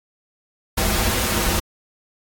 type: noise with comb filter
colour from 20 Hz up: pink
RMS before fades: -20 dBFS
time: 0.77-1.6 s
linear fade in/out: 10 ms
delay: 7 ms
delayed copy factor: -1
effects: AAC 64 kbps